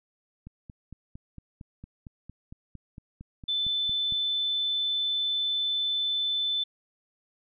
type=click train; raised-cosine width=5 ms; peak=-30 dBFS; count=17; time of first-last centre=0.47-4.123 s; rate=4.38 Hz
type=tone; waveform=sine; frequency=3520 Hz; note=A7; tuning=in tune; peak=-25 dBFS; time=3.48-6.64 s; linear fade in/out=10 ms
effects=none